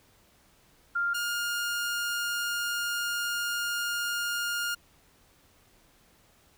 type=tone pair in turn; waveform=sine / sawtooth; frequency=1396.9 / 1414.8 Hz; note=F6 / F6; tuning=0 / +22 cents; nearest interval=unison; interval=22 cents; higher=second; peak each=-25 dBFS; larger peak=neither; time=0.95-1.14 / 1.14-4.75 s; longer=second; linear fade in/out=10 ms; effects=pink hiss -62 dBFS RMS until 6.57 s